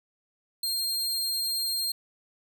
sawtooth tone, 4203 Hz, C8, 7 cents sharp, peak -24 dBFS, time 0.63-1.92 s, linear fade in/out 5 ms, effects none

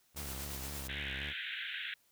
sawtooth tone with vibrato, 69.1 Hz, C#2, 5 cents flat, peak -39 dBFS, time 0.14-1.34 s, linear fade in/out 50 ms, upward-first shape triangle, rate 3.8 Hz, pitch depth 110 cents each way
white noise with tremolo, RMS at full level -43 dBFS, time 0.16-0.88 s, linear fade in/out 10 ms, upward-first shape sine, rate 8.6 Hz, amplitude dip 30%
pink band-pass noise, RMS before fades -41 dBFS, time 0.89-1.94 s, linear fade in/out 2 ms, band 1500 to 3700 Hz, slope 96 dB/octave
effects white hiss -71 dBFS RMS until 2.11 s

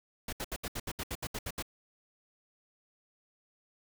pink noise bursts, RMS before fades -37 dBFS, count 12, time 0.28-1.625 s, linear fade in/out 5 ms, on 47 ms, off 71 ms, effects none

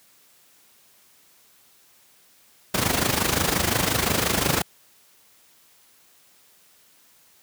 pink noise with amplitude modulation, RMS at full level -19 dBFS, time 2.74-4.62 s, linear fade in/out 5 ms, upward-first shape sine, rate 25.7 Hz, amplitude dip 70%, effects white hiss -57 dBFS RMS until 7.42 s + high-pass 80 Hz 12 dB/octave

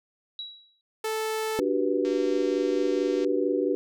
sine tone with exponential decay, 3889 Hz, B7, 27 cents flat, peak -31 dBFS, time 0.39-0.81 s, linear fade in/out 1 ms, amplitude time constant 91 ms
sawtooth tone, 438.4 Hz, A4, 6 cents flat, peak -23 dBFS, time 1.04-1.6 s, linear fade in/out 5 ms
sine chord, G major seventh, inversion second, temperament just, 294 / 367.5 / 392 / 490 Hz, D4 / F#4 / G4 / B4, +2 / -12 / 0 / -14 cents, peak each -28 dBFS, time 1.59-3.75 s, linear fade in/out 0 ms
click train, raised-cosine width 0.2 ms, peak -26 dBFS, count 275, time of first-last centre 2.05-3.247 s, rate 229 Hz
effects none

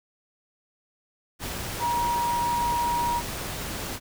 sine tone in noise, 952 Hz, A#5, 36 cents sharp, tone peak -23 dBFS, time 1.79-3.22 s, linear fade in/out 50 ms, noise pink, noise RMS -33 dBFS, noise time 1.39-4 s, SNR +7 dB, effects none

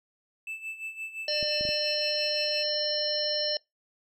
triangle tone with tremolo, 2637 Hz, E7, in tune, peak -31 dBFS, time 0.47-2.63 s, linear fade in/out 2 ms, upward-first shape sine, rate 5.8 Hz, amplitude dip 75%
harmonic tone, 598 Hz, D5, 31 cents sharp, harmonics 1 / 3 / 5 / 7 / 9, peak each -31 / -41 / -36 / -32 / -30 dBFS, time 1.28-3.57 s, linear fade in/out 2 ms
clicks, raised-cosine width 3 ms, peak -27 dBFS, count 4, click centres 1.428 / 1.61 / 1.652 / 1.69 s
effects noise-tail reverb RT60 0.2 s tail -26 dB re dry

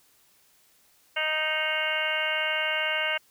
harmonic tone with a mistuned harmonic, 311.1 Hz, D#4, in tune, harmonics 2 / 3 / 4 / 5 / 6 / 7 / 8 / 9 / 10, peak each -33 / -38 / -38 / -31 / -37 / -30 / -41 / -30 / -40 dBFS, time 1.16-3.18 s, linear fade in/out 10 ms, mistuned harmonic 10, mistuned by -34 cents, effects white hiss -62 dBFS RMS until 3.3 s

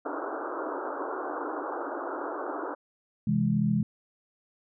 pink band-pass noise, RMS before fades -34 dBFS, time 0.05-2.75 s, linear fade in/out 10 ms, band 280 to 1500 Hz, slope 96 dB/octave
sine chord, C augmented, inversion none, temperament equal, 130.81 / 164.81 / 207.7 Hz, C3 / E3 / G#3, 0 / 0 / 0 cents, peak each -29 / -28 / -25 dBFS, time 3.27-3.83 s, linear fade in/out 5 ms
effects none

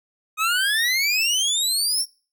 25% pulse exponential sweep, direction up, 1244.5 to 5600 Hz, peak -15 dBFS, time 0.37-2.06 s, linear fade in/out 50 ms, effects noise-tail reverb RT60 0.4 s tail -24 dB re dry

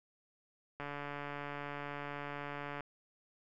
click train, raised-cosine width 0.5 ms, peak -27 dBFS, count 290, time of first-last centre 0.8-2.807 s, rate 144 Hz, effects none

